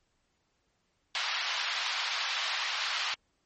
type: band-pass noise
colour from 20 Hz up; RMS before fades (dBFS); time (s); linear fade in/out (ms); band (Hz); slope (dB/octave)
white; -33; 1.15-3.14; 0; 800 to 4500; 24
effects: pink hiss -75 dBFS RMS until 3.45 s + MP3 32 kbps